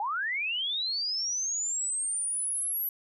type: linear sweep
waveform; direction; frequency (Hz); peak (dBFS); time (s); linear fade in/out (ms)
sine; up; 784 to 11840; -28; 0-2.89; 2
effects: none